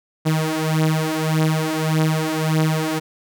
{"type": "beating tone pair", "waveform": "sawtooth", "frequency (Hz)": [156.5, 158.2], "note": ["D#3", "D#3"], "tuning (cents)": [10, 29], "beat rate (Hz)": 1.7, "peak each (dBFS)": [-17, -16], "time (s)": [0.25, 3], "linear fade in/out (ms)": 20, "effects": []}